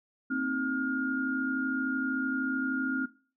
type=tone cluster; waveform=sine; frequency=229.9 / 263 / 313.4 / 1419 Hz; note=A#3 / C4 / D#4 / F6; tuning=-24 / +9 / +13 / +27 cents; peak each=-39 / -30 / -39 / -32 dBFS; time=0.3-3.06 s; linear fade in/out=10 ms; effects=noise-tail reverb RT60 0.4 s tail -19 dB re dry